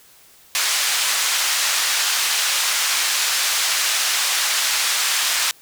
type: band-pass noise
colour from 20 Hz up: white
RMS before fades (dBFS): -20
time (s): 0.55-5.51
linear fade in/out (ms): 0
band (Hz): 1100 to 7100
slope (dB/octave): 12
effects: white hiss -50 dBFS RMS until 5.61 s